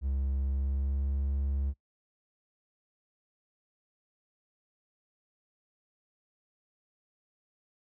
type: tone with pitch glide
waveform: triangle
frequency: 67.7 to 69.16 Hz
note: C#2 to C#2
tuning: -40 to -3 cents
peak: -26 dBFS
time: 0.01-1.74 s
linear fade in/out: 50 ms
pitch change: +37 cents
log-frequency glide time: 0.43-1.15 s
effects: noise-tail reverb RT60 0.1 s tail -21 dB re dry